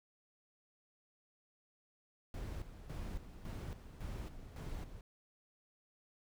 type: noise with tremolo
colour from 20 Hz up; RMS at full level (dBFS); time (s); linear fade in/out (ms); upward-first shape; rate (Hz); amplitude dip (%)
brown; -43; 2.34-5.01; 2; square; 1.8; 65
effects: none